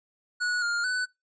square tone with pitch steps, 1464 / 1409 / 1497 Hz, F#6 / F6 / F#6, -19 / +15 / +20 cents, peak -26 dBFS, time 0.4-1.06 s, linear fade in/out 20 ms, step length 220 ms, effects noise-tail reverb RT60 0.2 s tail -23 dB re dry + resampled to 16000 Hz

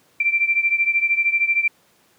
sine beating tone pair, 2349 / 2362 Hz, D7 / D7, 0 / +9 cents, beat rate 13 Hz, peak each -18 / -21 dBFS, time 0.2-1.68 s, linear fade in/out 5 ms, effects pink hiss -58 dBFS RMS until 2.18 s + high-pass 150 Hz 12 dB/octave

